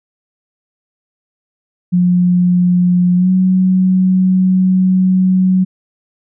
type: tone with pitch glide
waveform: sine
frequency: 178.5 to 185.97 Hz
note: F3 to F#3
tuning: +38 to +9 cents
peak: -8 dBFS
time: 1.92-5.65 s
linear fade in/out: 20 ms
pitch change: +71 cents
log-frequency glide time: 3.16-3.3 s
effects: none